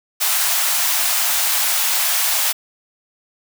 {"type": "high-pass noise", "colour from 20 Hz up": "white", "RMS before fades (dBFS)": -18, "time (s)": [0.2, 2.53], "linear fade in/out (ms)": 20, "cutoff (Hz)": 630, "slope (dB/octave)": 48, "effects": []}